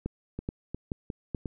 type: two click trains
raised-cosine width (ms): 3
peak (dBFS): -18 / -21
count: 4 / 4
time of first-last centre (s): 0.06-1.348 / 0.39-1.458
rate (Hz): 2.33 / 2.81
effects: none